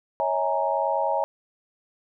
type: chord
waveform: sine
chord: A# half-diminished seventh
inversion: first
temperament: equal with one note detuned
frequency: 554.4 / 644.2 / 830.6 / 932.3 Hz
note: C#5 / E5 / G#5 / A#5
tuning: 0 / -40 / 0 / 0 cents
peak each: -27 dBFS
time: 0.2-1.24 s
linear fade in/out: 0 ms
effects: none